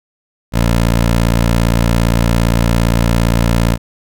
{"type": "tone", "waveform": "15% pulse", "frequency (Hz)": 57.5, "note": "A#1", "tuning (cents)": -23, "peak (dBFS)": -4, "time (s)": [0.52, 3.78], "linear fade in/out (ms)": 50, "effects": []}